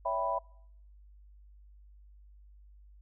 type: chord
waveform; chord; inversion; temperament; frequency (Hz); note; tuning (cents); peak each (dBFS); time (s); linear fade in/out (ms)
sine; C# half-diminished seventh; none; equal with one note detuned; 561.8 / 659.3 / 784 / 987.8; C#5 / E5 / G5 / B5; +23 / 0 / 0 / 0; -37 / -33 / -38 / -32; 0.05-0.39; 10
effects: noise-tail reverb RT60 0.7 s tail -25 dB re dry + added 50 Hz sine -53 dBFS peak until 3.01 s